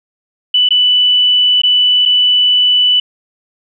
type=tone with dropouts; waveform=sine; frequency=2979 Hz; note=F#7; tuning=11 cents sharp; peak=-7 dBFS; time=0.54-3 s; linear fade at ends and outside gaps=5 ms; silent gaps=0.689-0.706 / 1.618-1.634 / 2.054-2.058 s; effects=none